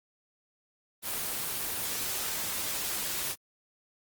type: noise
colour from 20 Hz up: white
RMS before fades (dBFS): -33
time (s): 1.02-3.36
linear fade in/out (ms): 50
effects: Opus 24 kbps